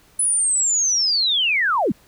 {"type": "linear sweep", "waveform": "sine", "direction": "down", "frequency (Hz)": [10130, 148.6], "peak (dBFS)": -16, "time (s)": [0.19, 1.92], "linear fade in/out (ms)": 5, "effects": ["pink hiss -54 dBFS RMS until 2.07 s"]}